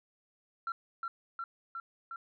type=tone with echo; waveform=sine; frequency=1359 Hz; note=F6; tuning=48 cents flat; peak=-31 dBFS; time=0.67-0.72 s; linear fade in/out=2 ms; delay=360 ms; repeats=4; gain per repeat=-2 dB; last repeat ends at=2.16 s; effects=tanh soft clip ceiling -30 dBFS